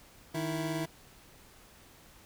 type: tone pair together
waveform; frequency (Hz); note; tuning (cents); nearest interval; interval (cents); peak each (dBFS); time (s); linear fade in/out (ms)
25% pulse; 155.56 / 329.6; D#3 / E4; 0 / 0; octave + minor second; 1300; -31 / -31; 0.34-0.86; 10
effects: pink hiss -57 dBFS RMS until 2.25 s